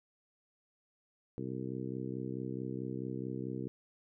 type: harmonic tone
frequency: 64.6 Hz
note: C2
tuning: 21 cents flat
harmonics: 2 / 3 / 4 / 5 / 6 / 7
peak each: -42 / -43 / -43 / -43 / -45 / -47 dBFS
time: 1.38-3.68 s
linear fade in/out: 0 ms
effects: none